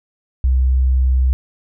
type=tone; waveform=sine; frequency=64.4 Hz; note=C2; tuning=27 cents flat; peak=-11 dBFS; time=0.44-1.33 s; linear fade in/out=0 ms; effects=none